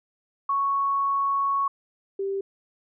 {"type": "tone pair in turn", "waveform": "sine", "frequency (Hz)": [1108.7, 392], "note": ["C#6", "G4"], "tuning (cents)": [0, 0], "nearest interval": "octave + tritone", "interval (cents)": 1800, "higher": "first", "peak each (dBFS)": [-21, -25], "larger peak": "first", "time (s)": [[0.49, 1.68], [2.19, 2.41]], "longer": "first", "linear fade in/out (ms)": 5, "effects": []}